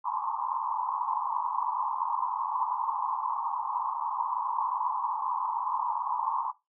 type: band-pass noise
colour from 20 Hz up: pink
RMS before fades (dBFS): -31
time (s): 0.04-6.52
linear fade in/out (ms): 20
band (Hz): 870 to 1100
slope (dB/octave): 96
effects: noise-tail reverb RT60 0.2 s tail -17 dB re dry